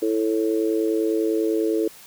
harmonic tone, 110 Hz, A2, in tune, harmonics 3 / 4 / 5, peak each -22 / -22 / -31 dBFS, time 0.02-1.88 s, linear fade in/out 5 ms, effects white hiss -46 dBFS RMS until 2.06 s

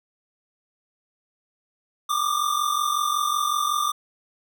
square tone pair together, 1169 / 1214.4 Hz, D6 / D#6, -8 / -42 cents, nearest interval minor second, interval 66 cents, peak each -25 dBFS, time 2.09-3.92 s, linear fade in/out 10 ms, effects none

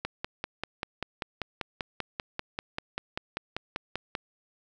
click train, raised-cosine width 0.3 ms, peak -15 dBFS, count 22, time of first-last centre 0.05-4.152 s, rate 5.12 Hz, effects none

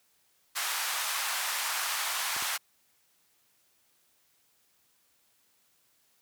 pink band-pass noise, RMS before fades -32 dBFS, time 0.55-2.58 s, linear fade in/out 20 ms, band 880 to 16000 Hz, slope 24 dB/octave
clicks, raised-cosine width 1 ms, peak -29 dBFS, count 2, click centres 2.365 / 2.424 s
effects white hiss -69 dBFS RMS until 6.21 s + high-pass 60 Hz 12 dB/octave

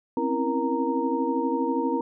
sine tone cluster, 259.3 / 271.7 / 328.7 / 471.7 / 928 Hz, C4 / C#4 / E4 / A#4 / A#5, -15 / -35 / -5 / +20 / -8 cents, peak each -29 dBFS, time 0.17-2.01 s, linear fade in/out 2 ms, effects none

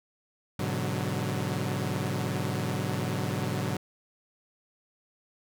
sawtooth chord, G# half-diminished seventh, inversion none, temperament equal with one note detuned, 103.83 / 126.43 / 146.83 / 185 Hz, G#2 / B2 / D3 / F#3, 0 / +41 / 0 / 0 cents, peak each -30 dBFS, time 0.59-3.77 s, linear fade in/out 5 ms, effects none

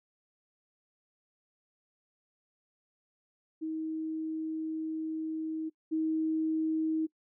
sine tone pair in turn, 317.1 / 317.1 Hz, D#4 / D#4, +33 / +33 cents, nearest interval unison, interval 0 cents, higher neither, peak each -32 / -27 dBFS, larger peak second, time 3.61-5.7 / 5.91-7.07 s, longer first, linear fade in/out 20 ms, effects noise-tail reverb RT60 0.1 s tail -23 dB re dry

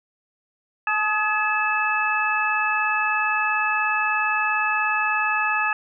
sine tone cluster, 858 / 1262 / 1698 / 2615 Hz, A5 / D#6 / G#6 / E7, -44 / +24 / +38 / -15 cents, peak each -26 / -25 / -24 / -25 dBFS, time 0.87-5.73 s, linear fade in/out 2 ms, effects none

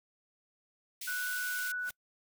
white high-pass noise, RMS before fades -41 dBFS, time 1.01-1.72 s, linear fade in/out 5 ms, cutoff 2000 Hz, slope 48 dB/octave
sine tone, 1480 Hz, F#6, in tune, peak -33 dBFS, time 1.07-1.9 s, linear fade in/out 10 ms
white noise with exponential growth, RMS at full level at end -40 dBFS, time 1.77-1.91 s, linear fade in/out 5 ms, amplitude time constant 30 ms
effects noise-tail reverb RT60 0.1 s tail -26 dB re dry

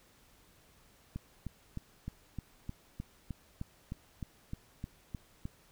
click train, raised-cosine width 5 ms, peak -26 dBFS, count 15, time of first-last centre 1.16-5.454 s, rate 3.26 Hz, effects pink hiss -64 dBFS RMS until 5.71 s

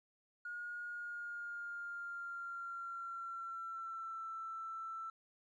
triangle tone with pitch glide, 1435 to 1331.2 Hz, F6 to E6, +47 to +17 cents, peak -38 dBFS, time 0.45-5.1 s, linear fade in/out 5 ms, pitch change -130 cents, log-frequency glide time 0.84-4.28 s, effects tanh soft clip ceiling -40 dBFS + resampled to 24000 Hz

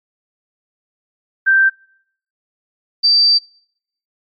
sine tone pair in turn, 1566 / 4660 Hz, G6 / D8, -2 / -14 cents, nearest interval octave + perfect fifth, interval 1888 cents, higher second, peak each -8 / -8 dBFS, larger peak neither, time 1.46-1.7 / 3.03-3.39 s, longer second, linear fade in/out 20 ms, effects noise-tail reverb RT60 0.7 s tail -26 dB re dry + MP3 32 kbps

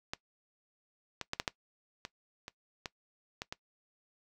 clicks, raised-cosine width 0.2 ms, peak -18 / -19 / -16 / -13 / -13 / -22 / -25 / -20 / -20 / -21 dBFS, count 10, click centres 0.135 / 1.213 / 1.334 / 1.399 / 1.478 / 2.051 / 2.481 / 2.858 / 3.419 / 3.525 s, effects noise-tail reverb RT60 0.1 s tail -20 dB re dry

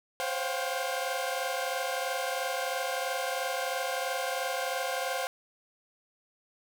sawtooth tone cluster, 520 / 543 / 710 / 783 / 1586 Hz, C5 / C#5 / F5 / G5 / G6, -11 / -36 / +28 / -2 / +20 cents, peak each -31 / -34 / -31 / -34 / -38 dBFS, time 0.2-5.27 s, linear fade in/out 0 ms, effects none

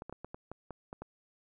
clicks, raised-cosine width 1 ms, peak -28 dBFS, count 9, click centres 0.021 / 0.096 / 0.126 / 0.246 / 0.345 / 0.516 / 0.707 / 0.929 / 1.02 s, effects none

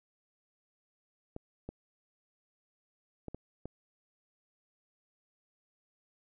clicks, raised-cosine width 2 ms, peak -27 dBFS, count 5, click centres 1.364 / 1.69 / 3.283 / 3.346 / 3.656 s, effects none

